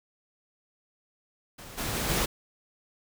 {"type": "noise with level steps", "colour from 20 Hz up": "pink", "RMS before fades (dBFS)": [-45, -32, -30, -27], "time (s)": [1.58, 2.26], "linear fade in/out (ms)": 10, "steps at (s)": [1.77, 1.93, 2.08], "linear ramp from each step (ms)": 20, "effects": []}